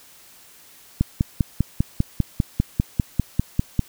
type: click train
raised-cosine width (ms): 5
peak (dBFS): -5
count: 15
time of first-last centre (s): 1.01-3.793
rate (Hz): 5.03
effects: white hiss -49 dBFS RMS until 3.88 s